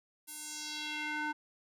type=tone with band-pass filter sweep; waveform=square; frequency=302 Hz; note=D4; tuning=48 cents sharp; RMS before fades=-39 dBFS; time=0.27-1.33 s; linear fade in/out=20 ms; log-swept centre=12000 to 1200 Hz; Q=1.8; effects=none